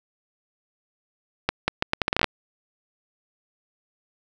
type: accelerating click train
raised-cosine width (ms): 0.3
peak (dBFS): -4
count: 12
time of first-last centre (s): 1.49-2.243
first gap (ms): 190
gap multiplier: 0.76
effects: none